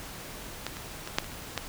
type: clicks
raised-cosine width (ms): 0.2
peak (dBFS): -14 / -23 / -19 / -6 / -25 / -27 / -11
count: 7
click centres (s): 0.666 / 0.769 / 1.075 / 1.185 / 1.244 / 1.318 / 1.577
effects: pink hiss -42 dBFS RMS until 1.68 s